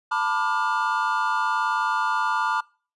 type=chord; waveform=triangle; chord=B half-diminished seventh; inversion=third; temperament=just; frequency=889 / 987.8 / 1185.3 / 1422.4 Hz; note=A5 / B5 / D6 / F6; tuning=+18 / 0 / +16 / +31 cents; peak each=-25 dBFS; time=0.11-2.61 s; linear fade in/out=10 ms; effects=noise-tail reverb RT60 0.4 s tail -25 dB re dry + resampled to 24000 Hz